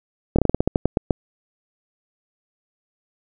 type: slowing click train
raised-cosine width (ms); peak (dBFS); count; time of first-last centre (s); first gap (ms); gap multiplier
2; -3; 12; 0.36-1.108; 26; 1.18
effects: none